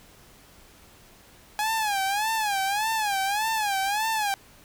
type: tone with vibrato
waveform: sawtooth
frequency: 830.6 Hz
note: G#5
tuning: in tune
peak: -20 dBFS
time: 1.59-4.34 s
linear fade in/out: 0 ms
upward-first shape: sine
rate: 1.7 Hz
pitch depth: 130 cents each way
effects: pink hiss -53 dBFS RMS until 4.64 s